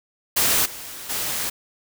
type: noise with level steps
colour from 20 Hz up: white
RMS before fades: -19 / -36 / -26 dBFS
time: 0.36-1.5 s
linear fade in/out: 10 ms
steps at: 0.65 / 1.09 s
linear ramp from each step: 10 ms
effects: none